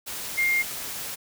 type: tone in noise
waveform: sine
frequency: 2120 Hz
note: C7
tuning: 22 cents sharp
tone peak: -20 dBFS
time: 0.37-0.63 s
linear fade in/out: 20 ms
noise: white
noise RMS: -34 dBFS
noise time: 0.06-1.16 s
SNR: +11 dB
effects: none